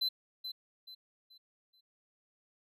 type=tone with echo; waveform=triangle; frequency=4050 Hz; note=B7; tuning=43 cents sharp; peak=-28 dBFS; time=0.01-0.09 s; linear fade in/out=10 ms; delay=430 ms; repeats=4; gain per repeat=-9 dB; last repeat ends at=1.81 s; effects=none